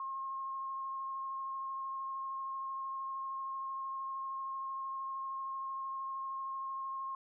sine tone with vibrato, 1073 Hz, C6, 43 cents sharp, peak -37 dBFS, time 0-7.15 s, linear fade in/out 2 ms, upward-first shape triangle, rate 13 Hz, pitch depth 12 cents each way, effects none

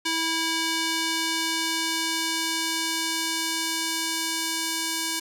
square tone with band-pass filter sweep, 326.2 Hz, E4, 18 cents flat, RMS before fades -27 dBFS, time 0.05-5.2 s, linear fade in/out 10 ms, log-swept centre 4300 to 7100 Hz, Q 0.71, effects none

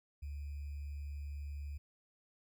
sine tone with sample-and-hold, 72 Hz, D2, 34 cents flat, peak -40 dBFS, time 0.22-1.78 s, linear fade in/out 10 ms, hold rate 2450 Hz, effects none

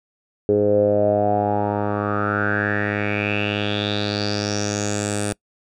10% pulse tone with low-pass filter sweep, 103.3 Hz, G#2, 9 cents flat, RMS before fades -21 dBFS, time 0.49-5.33 s, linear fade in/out 0 ms, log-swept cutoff 430 to 9200 Hz, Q 7, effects noise-tail reverb RT60 0.1 s tail -24 dB re dry

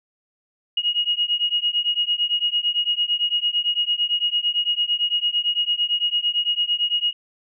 sine beating tone pair, 2878 / 2886.9 Hz, F#7 / F#7, -49 / -43 cents, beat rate 8.9 Hz, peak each -22 dBFS, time 0.77-7.13 s, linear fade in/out 5 ms, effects none

